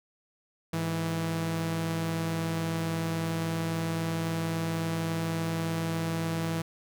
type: tone pair together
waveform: sawtooth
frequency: 103.83 / 164.01 Hz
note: G#2 / E3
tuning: 0 / -8 cents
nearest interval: minor sixth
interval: 792 cents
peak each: -33 / -25 dBFS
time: 0.73-6.62 s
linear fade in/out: 5 ms
effects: none